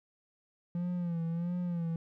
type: tone with vibrato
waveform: triangle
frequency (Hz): 171.6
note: F3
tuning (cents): -30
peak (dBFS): -29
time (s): 0.75-1.96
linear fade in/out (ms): 2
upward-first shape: sine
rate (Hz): 1.5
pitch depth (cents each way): 67
effects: none